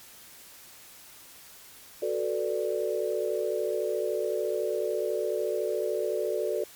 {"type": "chord", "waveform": "sine", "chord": "B minor seventh", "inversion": "second", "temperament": "equal", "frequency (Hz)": [370, 440, 493.9, 587.3], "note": ["F#4", "A4", "B4", "D5"], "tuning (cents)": [0, 0, 0, 0], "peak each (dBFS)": [-32, -30, -35, -31], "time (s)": [2.02, 6.64], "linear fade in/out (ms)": 5, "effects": ["white hiss -50 dBFS RMS until 6.75 s", "MP3 96 kbps"]}